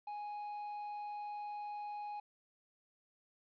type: tone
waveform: triangle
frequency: 830.6 Hz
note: G#5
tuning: in tune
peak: -39 dBFS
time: 0.07-2.2 s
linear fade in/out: 5 ms
effects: resampled to 11025 Hz + 12-bit